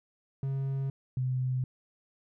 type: tone pair in turn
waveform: triangle / sine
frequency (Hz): 135.8 / 128.18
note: C#3 / C3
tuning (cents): -35 / -35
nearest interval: minor second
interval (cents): 100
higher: first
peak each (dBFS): -27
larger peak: neither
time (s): 0.43-0.9 / 1.17-1.64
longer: neither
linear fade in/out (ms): 2
effects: none